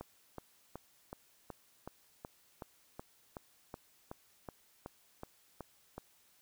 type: click train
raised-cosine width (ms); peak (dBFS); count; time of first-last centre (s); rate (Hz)
1; -29; 17; 0.01-5.98; 2.68
effects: white hiss -68 dBFS RMS until 6.41 s